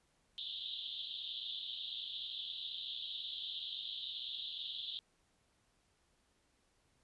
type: band-pass noise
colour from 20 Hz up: white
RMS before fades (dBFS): -44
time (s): 0.38-4.99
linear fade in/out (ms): 0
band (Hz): 3100 to 3900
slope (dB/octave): 96
effects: pink hiss -75 dBFS RMS until 7.03 s + resampled to 24000 Hz